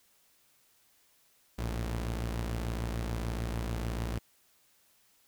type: tone pair together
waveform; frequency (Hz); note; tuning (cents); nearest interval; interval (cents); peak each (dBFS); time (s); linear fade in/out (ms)
sawtooth; 58.38 / 110; A#1 / A2; +3 / 0; major seventh; 1097; -29 / -35; 1.58-4.19; 10
effects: white hiss -67 dBFS RMS until 5.27 s